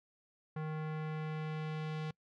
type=tone with low-pass filter sweep; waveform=square; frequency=155.56 Hz; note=D#3; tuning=in tune; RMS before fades=-39 dBFS; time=0.56-2.11 s; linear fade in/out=5 ms; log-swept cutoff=1600 to 3700 Hz; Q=1.1; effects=noise-tail reverb RT60 0.1 s tail -25 dB re dry